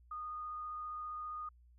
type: tone with vibrato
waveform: sine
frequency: 1231 Hz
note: D#6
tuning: 19 cents flat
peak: -40 dBFS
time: 0.11-1.49 s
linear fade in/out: 5 ms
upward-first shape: triangle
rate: 15 Hz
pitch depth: 9 cents each way
effects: added 60 Hz sine -60 dBFS peak until 1.78 s